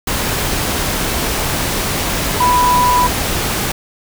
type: tone in noise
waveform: sine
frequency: 987.8 Hz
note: B5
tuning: in tune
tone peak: -10 dBFS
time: 2.4-3.07 s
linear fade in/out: 5 ms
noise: pink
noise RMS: -18 dBFS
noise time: 0.07-3.72 s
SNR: +5 dB
effects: none